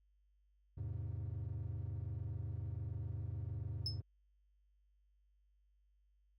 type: chord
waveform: triangle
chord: E augmented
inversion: none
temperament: equal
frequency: 82.41 / 103.83 / 130.81 Hz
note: E2 / G#2 / B#2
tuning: 0 / 0 / 0 cents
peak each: -42 / -40 / -44 dBFS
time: 0.77-4.02 s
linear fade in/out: 10 ms
type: tone with exponential decay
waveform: sine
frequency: 5210 Hz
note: E8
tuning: 21 cents flat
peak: -32 dBFS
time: 3.86-4 s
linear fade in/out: 2 ms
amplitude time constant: 29 ms
effects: tanh soft clip ceiling -32 dBFS + added 50 Hz sine -70 dBFS peak until 6.38 s